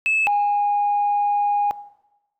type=tone pair in turn; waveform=sine; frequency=2609 / 820.2 Hz; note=E7 / G#5; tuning=-18 / -22 cents; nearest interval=octave + minor sixth; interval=2004 cents; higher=first; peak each=-15 dBFS; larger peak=neither; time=0.06-0.27 / 0.27-1.71 s; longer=second; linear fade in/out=0 ms; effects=noise-tail reverb RT60 1.0 s tail -18 dB re dry + tanh soft clip ceiling -13 dBFS